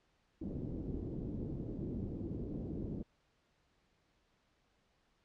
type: low-pass noise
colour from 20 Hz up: white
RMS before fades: -41 dBFS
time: 0.41-3.03 s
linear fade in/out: 10 ms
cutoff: 340 Hz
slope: 24 dB/octave
effects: pink hiss -75 dBFS RMS until 5.24 s + low-pass 5000 Hz 12 dB/octave